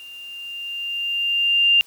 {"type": "tone with level ramp", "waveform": "sine", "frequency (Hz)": 2794, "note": "F7", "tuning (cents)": 0, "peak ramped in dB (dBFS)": [-37, -11], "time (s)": [0, 1.81], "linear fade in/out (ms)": 0, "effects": ["white hiss -52 dBFS RMS until 1.86 s", "high-pass 60 Hz 12 dB/octave"]}